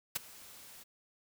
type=noise with ADSR envelope; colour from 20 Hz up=white; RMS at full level=-31 dBFS; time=0.15-0.84 s; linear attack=12 ms; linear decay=14 ms; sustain=-22 dB; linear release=16 ms; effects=none